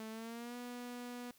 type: tone with pitch glide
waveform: sawtooth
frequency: 220 to 244.1 Hz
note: A3 to B3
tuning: 0 to -20 cents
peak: -40 dBFS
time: 0-1.31 s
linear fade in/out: 2 ms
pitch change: +180 cents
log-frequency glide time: 0.1-0.56 s
effects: white hiss -67 dBFS RMS until 1.38 s